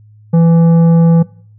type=tone with tanh clipping; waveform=sine; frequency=166.6 Hz; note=E3; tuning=19 cents sharp; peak=-7 dBFS; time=0.33-1.23 s; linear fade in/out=10 ms; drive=10 dB; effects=noise-tail reverb RT60 0.5 s tail -21 dB re dry + added 106 Hz sine -39 dBFS peak until 1.58 s